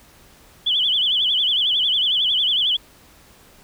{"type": "tone with vibrato", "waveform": "sine", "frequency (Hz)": 3205, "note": "G7", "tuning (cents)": 38, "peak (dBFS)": -16, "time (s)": [0.66, 2.77], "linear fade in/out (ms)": 10, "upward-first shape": "sine", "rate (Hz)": 11, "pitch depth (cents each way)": 150, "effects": ["pink hiss -50 dBFS RMS until 3.63 s"]}